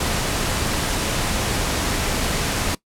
pink noise, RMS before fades -22 dBFS, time 0-2.75 s, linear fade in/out 5 ms, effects noise-tail reverb RT60 0.1 s tail -20 dB re dry + low-pass 11000 Hz 12 dB/octave

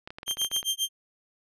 clicks, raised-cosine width 0.3 ms, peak -23 dBFS, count 12, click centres 0.075 / 0.105 / 0.185 / 0.231 / 0.28 / 0.311 / 0.371 / 0.416 / 0.447 / 0.515 / 0.564 / 0.629 s
sawtooth tone with tremolo, 3167 Hz, G7, 17 cents sharp, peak -20 dBFS, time 0.26-0.89 s, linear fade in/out 50 ms, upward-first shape sine, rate 7.4 Hz, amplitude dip 100%
effects resampled to 32000 Hz

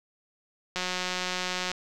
click train, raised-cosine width 0.2 ms, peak -13 dBFS, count 175, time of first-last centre 0.76-1.716 s, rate 182 Hz, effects none

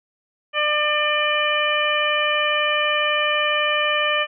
harmonic tone, 598 Hz, D5, 31 cents sharp, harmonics 1 / 2 / 3 / 4 / 5, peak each -24 / -24 / -24 / -24 / -24 dBFS, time 0.53-4.27 s, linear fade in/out 50 ms, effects none

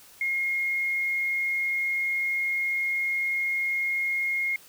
sine tone, 2146 Hz, C7, 43 cents sharp, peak -24 dBFS, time 0.21-4.56 s, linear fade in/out 2 ms, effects white hiss -52 dBFS RMS until 4.68 s

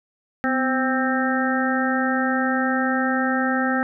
harmonic tone with a mistuned harmonic, 262.8 Hz, C4, 8 cents sharp, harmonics 1 / 2 / 3 / 5 / 6 / 7, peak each -22 / -28 / -27 / -28 / -27 / -28 dBFS, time 0.44-3.83 s, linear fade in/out 0 ms, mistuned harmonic 1, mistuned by -52 cents, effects none

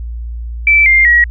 sine tone with pitch steps, 2323 / 2106 / 1908.8 Hz, D7 / C7 / A#6, -20 / +11 / +41 cents, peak -5 dBFS, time 0.67-1.24 s, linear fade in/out 2 ms, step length 190 ms, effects added 58 Hz sine -20 dBFS peak until 1.3 s

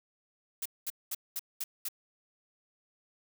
blue noise bursts, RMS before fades -35 dBFS, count 6, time 0.62-1.886 s, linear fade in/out 5 ms, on 36 ms, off 210 ms, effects none

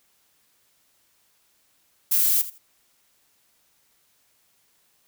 violet noise with echo, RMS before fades -20 dBFS, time 2.11-2.42 s, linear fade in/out 10 ms, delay 82 ms, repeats 2, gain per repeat -15 dB, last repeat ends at 2.584 s, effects white hiss -65 dBFS RMS until 5.07 s

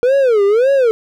triangle tone with vibrato, 470 Hz, A#4, 14 cents sharp, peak -7 dBFS, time 0.03-0.91 s, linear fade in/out 0 ms, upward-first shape sine, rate 1.8 Hz, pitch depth 290 cents each way, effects none

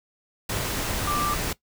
sine tone in noise, 1180 Hz, D6, 8 cents sharp, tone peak -24 dBFS, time 1.07-1.34 s, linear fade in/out 5 ms, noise pink, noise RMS -28 dBFS, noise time 0.49-1.53 s, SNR +1 dB, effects noise-tail reverb RT60 0.1 s tail -18 dB re dry

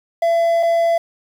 triangle tone pair in turn, 673 / 673 Hz, E5 / E5, +36 / +36 cents, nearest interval unison, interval 0 cents, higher neither, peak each -11 dBFS, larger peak neither, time 0.22-0.63 / 0.63-0.98 s, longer first, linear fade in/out 5 ms, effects 7-bit

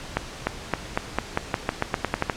accelerating click train, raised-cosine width 0.5 ms, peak -6 dBFS, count 14, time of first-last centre 0.17-2.298 s, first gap 300 ms, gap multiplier 0.89, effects pink hiss -38 dBFS RMS until 2.36 s + low-pass 7000 Hz 12 dB/octave

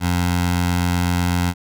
15% pulse tone with notch filter, 88 Hz, F2, 14 cents sharp, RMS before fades -19 dBFS, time 0-1.54 s, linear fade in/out 50 ms, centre 380 Hz, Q 1.2, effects none

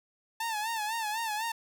sawtooth tone with vibrato, 880 Hz, A5, in tune, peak -27 dBFS, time 0.4-1.52 s, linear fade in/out 5 ms, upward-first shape sine, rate 4 Hz, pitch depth 91 cents each way, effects none

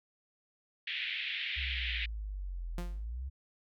pink band-pass noise, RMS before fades -37 dBFS, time 0.87-2.06 s, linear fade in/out 5 ms, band 1900 to 3600 Hz, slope 48 dB/octave
sine exponential two-way sweep, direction down then up, 69.3 to 41.2 to 69.3 Hz, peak -36 dBFS, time 1.56-3.3 s, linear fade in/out 20 ms, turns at 2.74 s
sawtooth tone with exponential decay, 175 Hz, F3, 4 cents sharp, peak -32 dBFS, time 2.78-3.05 s, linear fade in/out 0 ms, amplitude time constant 57 ms
effects none

